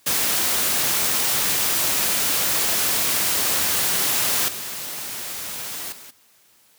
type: noise with level steps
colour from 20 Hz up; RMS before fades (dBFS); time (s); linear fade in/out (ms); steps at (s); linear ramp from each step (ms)
white; -21 / -31 / -42; 0.06-6.11; 10; 4.48 / 5.92; 5
effects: white hiss -57 dBFS RMS until 6.78 s + high-pass 80 Hz 12 dB/octave